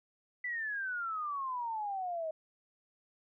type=exponential sweep; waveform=sine; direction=down; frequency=2000 to 622.3 Hz; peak=-34 dBFS; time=0.44-2.31 s; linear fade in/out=5 ms; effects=none